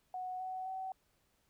sine tone with pitch steps, 738 / 747.9 / 757.9 Hz, F#5 / F#5 / F#5, -5 / +18 / +41 cents, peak -38 dBFS, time 0.14-0.92 s, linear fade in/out 2 ms, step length 260 ms, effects pink hiss -75 dBFS RMS until 1.49 s

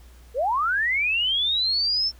sine linear sweep, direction up, 440 to 5400 Hz, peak -20 dBFS, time 0.34-2.12 s, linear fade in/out 50 ms, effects added 60 Hz sine -46 dBFS peak until 2.19 s + pink hiss -56 dBFS RMS until 2.19 s

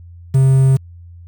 triangle tone with quantisation, 133.4 Hz, C3, 34 cents sharp, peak -6 dBFS, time 0.34-0.77 s, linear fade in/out 10 ms, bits 6, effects added 86 Hz sine -35 dBFS peak until 1.27 s

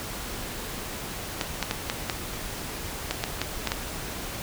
clicks, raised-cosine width 0.2 ms, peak -8 dBFS, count 10, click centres 1.412 / 1.627 / 1.711 / 1.899 / 2.098 / 3.11 / 3.239 / 3.416 / 3.673 / 3.719 s, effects pink hiss -35 dBFS RMS until 4.42 s

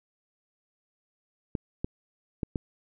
clicks, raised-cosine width 3 ms, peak -16 dBFS, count 4, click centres 1.552 / 1.845 / 2.432 / 2.558 s, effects none

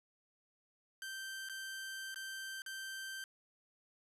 sawtooth tone with dropouts, 1561 Hz, G6, 8 cents flat, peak -39 dBFS, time 1.02-3.24 s, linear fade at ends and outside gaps 1 ms, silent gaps 1.488-1.496 / 2.144-2.159 / 2.62-2.662 s, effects resampled to 32000 Hz

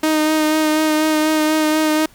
sawtooth tone with vibrato, 310 Hz, D#4, 6 cents flat, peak -10 dBFS, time 0.03-2.06 s, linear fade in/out 5 ms, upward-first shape sine, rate 4.1 Hz, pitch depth 19 cents each way, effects pink hiss -49 dBFS RMS until 2.14 s

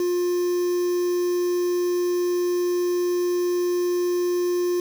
triangle tone with quantisation, 354.4 Hz, F4, 25 cents sharp, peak -18 dBFS, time 0-4.8 s, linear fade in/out 2 ms, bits 6, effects none

